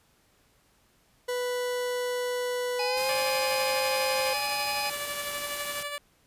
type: tone with pitch glide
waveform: 40% pulse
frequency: 493.9 to 526.3 Hz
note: B4 to C5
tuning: 0 to +10 cents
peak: -27 dBFS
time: 1.28-4.34 s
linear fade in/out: 10 ms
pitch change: +110 cents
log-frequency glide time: 2.83-3.07 s
type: harmonic tone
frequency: 830.6 Hz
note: G#5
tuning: in tune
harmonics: 1 / 3 / 5 / 6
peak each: -32 / -34 / -39 / -35 dBFS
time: 2.79-4.9 s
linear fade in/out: 5 ms
type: noise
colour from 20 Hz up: white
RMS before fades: -37 dBFS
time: 2.97-5.83 s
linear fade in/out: 2 ms
type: tone with tremolo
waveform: 10% pulse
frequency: 580 Hz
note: D5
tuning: 22 cents flat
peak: -23 dBFS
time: 3.09-5.98 s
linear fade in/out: 0 ms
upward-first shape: sine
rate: 12 Hz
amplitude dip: 45%
effects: pink hiss -65 dBFS RMS until 6.26 s + resampled to 32000 Hz

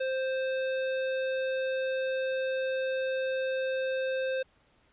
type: tone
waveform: square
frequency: 524 Hz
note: C5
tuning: 2 cents sharp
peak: -29 dBFS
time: 0-4.43 s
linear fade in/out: 10 ms
effects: pink hiss -66 dBFS RMS until 4.92 s + resampled to 8000 Hz

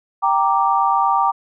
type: chord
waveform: sine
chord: G minor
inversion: none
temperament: equal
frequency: 784 / 932.3 / 1174.7 Hz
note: G5 / Bb5 / D6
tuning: 0 / 0 / 0 cents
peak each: -18 dBFS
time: 0.22-1.32 s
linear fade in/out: 20 ms
effects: none

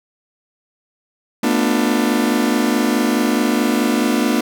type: chord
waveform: 40% pulse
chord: B half-diminished seventh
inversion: third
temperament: just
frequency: 222.2 / 246.9 / 296.3 / 355.6 Hz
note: A3 / B3 / D4 / F4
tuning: +17 / 0 / +15 / +31 cents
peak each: -19 / -18 / -19 / -23 dBFS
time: 1.43-4.41 s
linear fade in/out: 5 ms
effects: none

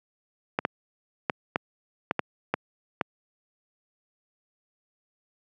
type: clicks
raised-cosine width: 0.5 ms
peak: -8 dBFS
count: 8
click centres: 0.589 / 0.651 / 1.298 / 1.559 / 2.111 / 2.193 / 2.54 / 3.012 s
effects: high-pass 150 Hz 12 dB/octave

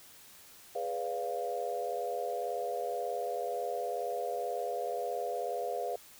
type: chord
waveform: sine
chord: G# diminished seventh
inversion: none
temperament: equal with one note detuned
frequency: 415.3 / 493.9 / 575.9 / 698.5 Hz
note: G#4 / B4 / D5 / F5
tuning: 0 / 0 / -34 / 0 cents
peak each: -40 / -37 / -40 / -36 dBFS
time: 0.75-5.96 s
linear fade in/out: 5 ms
effects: white hiss -55 dBFS RMS until 6.19 s

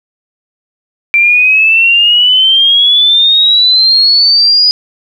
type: exponential sweep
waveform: sine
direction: up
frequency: 2348 to 4965 Hz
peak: -4 dBFS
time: 1.14-4.71 s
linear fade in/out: 0 ms
effects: 7-bit

